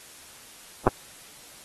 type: clicks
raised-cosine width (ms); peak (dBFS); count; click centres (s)
1; -3; 2; 0.869 / 0.877
effects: white hiss -48 dBFS RMS until 1.64 s + AAC 32 kbps